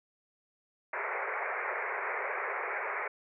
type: band-pass noise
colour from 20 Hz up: white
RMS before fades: -35 dBFS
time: 0.93-3.08 s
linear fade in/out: 5 ms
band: 380 to 2300 Hz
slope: 96 dB/octave
effects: none